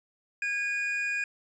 triangle tone pair together, 1639 / 2456 Hz, G#6 / D#7, -23 / -23 cents, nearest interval perfect fifth, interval 700 cents, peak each -30 / -28 dBFS, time 0.42-1.24 s, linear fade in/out 2 ms, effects resampled to 24000 Hz

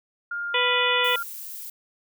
sine tone with pitch glide, 1409 to 1392 Hz, F6 to F6, +15 to -6 cents, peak -27 dBFS, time 0.31-1.23 s, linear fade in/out 5 ms, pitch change -21 cents, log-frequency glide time 0.42-0.71 s
harmonic tone, 493.9 Hz, B4, in tune, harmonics 1 / 2 / 4 / 5 / 6 / 7, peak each -27 / -27 / -27 / -27 / -27 / -27 dBFS, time 0.54-1.16 s, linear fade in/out 5 ms
violet noise, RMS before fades -37 dBFS, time 1.04-1.7 s, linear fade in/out 5 ms
effects none

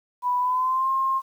sine tone with pitch glide, 987.8 to 1064.8 Hz, B5 to C6, 0 to +30 cents, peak -20 dBFS, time 0.22-1.22 s, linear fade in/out 50 ms, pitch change +130 cents, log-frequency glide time 0.39-0.9 s, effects 9-bit

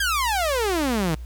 sawtooth exponential sweep, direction down, 1661 to 150 Hz, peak -17 dBFS, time 0-1.15 s, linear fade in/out 5 ms, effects added 60 Hz sine -32 dBFS peak until 1.25 s + pink hiss -55 dBFS RMS until 1.25 s

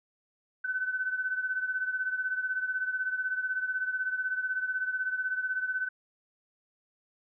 sine beating tone pair, 1511 / 1527 Hz, F#6 / G6, +36 / -46 cents, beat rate 16 Hz, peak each -30 / -35 dBFS, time 0.64-5.89 s, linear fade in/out 10 ms, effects none

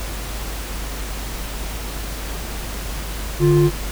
triangle tone pair together, 147.1 / 349.9 Hz, D3 / F4, +3 / +3 cents, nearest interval octave + minor third, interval 1500 cents, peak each -12 dBFS, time 3.39-3.71 s, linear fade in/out 50 ms, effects added 50 Hz sine -27 dBFS peak until 3.91 s + pink hiss -31 dBFS RMS until 3.91 s

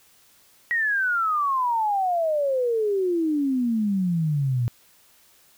sine exponential sweep, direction down, 1920 to 116.54 Hz, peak -20 dBFS, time 0.71-4.68 s, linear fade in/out 0 ms, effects white hiss -57 dBFS RMS until 5.57 s

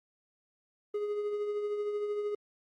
triangle tone with tremolo, 415.3 Hz, G#4, in tune, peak -27 dBFS, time 0.94-2.35 s, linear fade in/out 5 ms, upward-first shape triangle, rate 13 Hz, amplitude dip 45%, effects Opus 32 kbps

